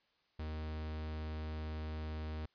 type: tone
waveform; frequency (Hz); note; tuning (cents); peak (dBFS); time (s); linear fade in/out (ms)
45% pulse; 77.78; D#2; 0; -39; 0.39-2.46; 5
effects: white hiss -75 dBFS RMS until 2.54 s + resampled to 11025 Hz